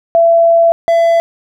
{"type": "tone pair in turn", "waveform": ["sine", "triangle"], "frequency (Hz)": [671, 671], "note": ["E5", "E5"], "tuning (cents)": [31, 31], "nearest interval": "unison", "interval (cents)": 0, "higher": "neither", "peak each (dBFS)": -5, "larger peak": "neither", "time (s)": [[0.15, 0.72], [0.88, 1.2]], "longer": "first", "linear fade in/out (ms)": 0, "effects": []}